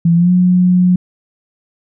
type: tone with pitch glide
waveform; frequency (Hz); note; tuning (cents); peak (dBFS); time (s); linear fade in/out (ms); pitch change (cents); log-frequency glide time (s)
sine; 168.6 to 180.7; E3 to F#3; +39 to -41; -7; 0.05-0.96; 5; +120; 0.15-0.31
effects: none